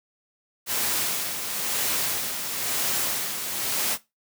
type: noise with tremolo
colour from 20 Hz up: white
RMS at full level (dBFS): -25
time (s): 0.66-3.98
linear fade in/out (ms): 50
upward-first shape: sine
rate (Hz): 1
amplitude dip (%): 50
effects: noise-tail reverb RT60 0.2 s tail -17 dB re dry + high-pass 100 Hz 12 dB/octave